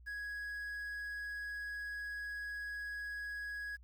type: tone with quantisation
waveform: triangle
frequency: 1664 Hz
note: G#6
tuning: 3 cents sharp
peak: -38 dBFS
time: 0.06-3.77 s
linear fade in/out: 20 ms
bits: 11
effects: added 60 Hz sine -55 dBFS peak until 3.83 s